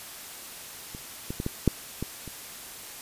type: clicks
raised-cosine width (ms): 3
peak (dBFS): -26 / -19 / -17 / -15 / -6 / -17 / -27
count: 7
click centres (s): 0.949 / 1.305 / 1.401 / 1.464 / 1.677 / 2.026 / 2.277
effects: white hiss -42 dBFS RMS until 3.01 s + resampled to 32000 Hz